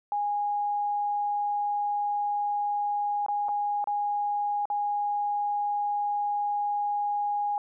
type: tone with dropouts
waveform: sine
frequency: 823 Hz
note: G#5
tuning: 16 cents flat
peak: -25 dBFS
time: 0.12-7.58 s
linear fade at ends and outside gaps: 1 ms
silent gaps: 3.263-3.284 / 3.485-3.49 / 3.842-3.873 / 4.655-4.701 s
effects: none